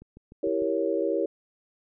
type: click train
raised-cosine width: 3 ms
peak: -34 dBFS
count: 5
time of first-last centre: 0.02-0.622 s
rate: 6.65 Hz
type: chord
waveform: sine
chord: E diminished seventh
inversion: none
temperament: equal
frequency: 329.6 / 392 / 466.2 / 554.4 Hz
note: E4 / G4 / Bb4 / Db5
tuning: 0 / 0 / 0 / 0 cents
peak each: -29 dBFS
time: 0.43-1.26 s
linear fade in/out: 5 ms
effects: none